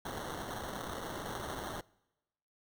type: noise with sample-and-hold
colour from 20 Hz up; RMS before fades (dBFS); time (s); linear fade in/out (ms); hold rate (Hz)
white; -41; 0.05-1.81; 5; 2450
effects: noise-tail reverb RT60 1.0 s tail -24 dB re dry